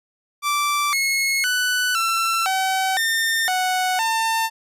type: tone with pitch steps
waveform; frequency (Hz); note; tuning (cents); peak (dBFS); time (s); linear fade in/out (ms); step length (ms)
sawtooth; 1168 / 2174 / 1491 / 1344 / 761 / 1811 / 740 / 899; D6 / C#7 / F#6 / E6 / F#5 / A6 / F#5 / A5; -10 / -34 / +13 / +33 / +48 / +49 / 0 / +37; -15; 0.42-4.5; 50; 510
effects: resampled to 32000 Hz